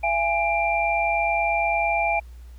sine tone cluster, 678 / 827 / 2369 Hz, E5 / G#5 / D7, +49 / -8 / +14 cents, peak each -24 dBFS, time 0.03-2.2 s, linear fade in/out 10 ms, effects added 60 Hz sine -39 dBFS peak until 2.58 s + pink hiss -59 dBFS RMS until 2.58 s

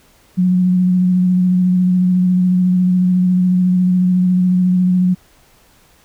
sine tone with vibrato, 182 Hz, F#3, 28 cents flat, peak -10 dBFS, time 0.37-5.15 s, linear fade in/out 20 ms, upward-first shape square, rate 14 Hz, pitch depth 15 cents each way, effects pink hiss -51 dBFS RMS until 6.04 s

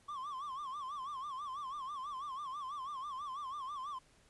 triangle tone with vibrato, 1108.7 Hz, C#6, in tune, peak -38 dBFS, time 0.08-3.99 s, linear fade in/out 10 ms, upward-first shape sine, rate 6.1 Hz, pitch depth 140 cents each way, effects pink hiss -67 dBFS RMS until 4.29 s + resampled to 24000 Hz

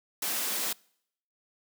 white high-pass noise, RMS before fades -31 dBFS, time 0.22-0.73 s, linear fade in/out 5 ms, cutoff 170 Hz, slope 48 dB/octave, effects noise-tail reverb RT60 0.7 s tail -26 dB re dry

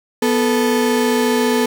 35% pulse tone pair together, 246 / 437.4 Hz, B3 / A4, -7 / -10 cents, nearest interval minor seventh, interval 997 cents, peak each -15 dBFS, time 0.22-1.66 s, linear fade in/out 5 ms, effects none

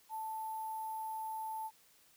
sine tone with sample-and-hold, 880 Hz, A5, in tune, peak -38 dBFS, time 0.09-1.71 s, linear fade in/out 50 ms, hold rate 11025 Hz, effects white hiss -66 dBFS RMS until 2.16 s

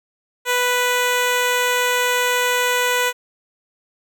10% pulse tone, 493.9 Hz, B4, in tune, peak -8 dBFS, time 0.45-3.13 s, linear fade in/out 50 ms, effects none

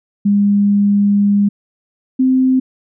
sine tone pair in turn, 202.8 / 259.4 Hz, G#3 / C4, -41 / -15 cents, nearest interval major third, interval 426 cents, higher second, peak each -9 dBFS, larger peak neither, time 0.25-1.49 / 2.19-2.6 s, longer first, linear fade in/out 10 ms, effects none

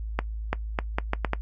accelerating click train, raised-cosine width 0.5 ms, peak -9 dBFS, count 7, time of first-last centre 0.19-1.334 s, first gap 340 ms, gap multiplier 0.76, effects noise-tail reverb RT60 0.1 s tail -19 dB re dry + added 54 Hz sine -30 dBFS peak until 1.41 s

